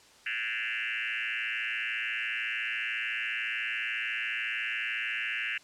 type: tone with frequency modulation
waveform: sine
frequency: 2200 Hz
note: C#7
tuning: 14 cents flat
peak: -30 dBFS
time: 0.26-5.58 s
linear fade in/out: 5 ms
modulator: 114 Hz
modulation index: 5.7
effects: white hiss -57 dBFS RMS until 5.63 s + low-pass 7000 Hz 12 dB/octave